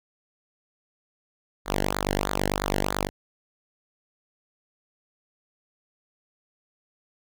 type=tone with flanger; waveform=sawtooth; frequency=49 Hz; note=G1; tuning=in tune; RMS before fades=-27 dBFS; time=1.65-3.1 s; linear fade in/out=50 ms; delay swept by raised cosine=0.35 to 0.85 ms; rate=3.1 Hz; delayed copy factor=-0.9; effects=none